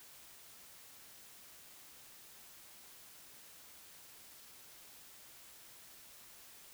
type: silence
effects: white hiss -57 dBFS RMS until 6.73 s